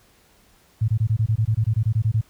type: tone bursts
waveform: sine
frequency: 110 Hz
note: A2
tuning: in tune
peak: -16 dBFS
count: 15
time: 0.81-2.213 s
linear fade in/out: 10 ms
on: 73 ms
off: 22 ms
effects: pink hiss -57 dBFS RMS until 2.29 s